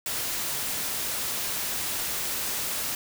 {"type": "noise", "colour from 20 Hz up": "white", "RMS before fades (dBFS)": -30, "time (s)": [0.06, 2.95], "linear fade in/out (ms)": 2, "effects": []}